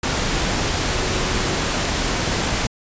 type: tone in noise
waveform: sine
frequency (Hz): 370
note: F#4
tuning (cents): 0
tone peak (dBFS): -31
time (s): 0.91-1.57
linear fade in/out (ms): 5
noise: pink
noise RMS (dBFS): -21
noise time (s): 0.03-2.67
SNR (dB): -13
effects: resampled to 16000 Hz